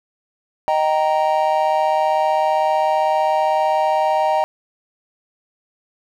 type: chord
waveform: triangle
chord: Eb major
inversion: none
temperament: just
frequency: 622.3 / 777.8 / 933.4 Hz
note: Eb5 / G5 / Bb5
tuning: 0 / -14 / +2 cents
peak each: -17 / -17 / -18 dBFS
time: 0.68-4.44 s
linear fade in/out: 0 ms
effects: none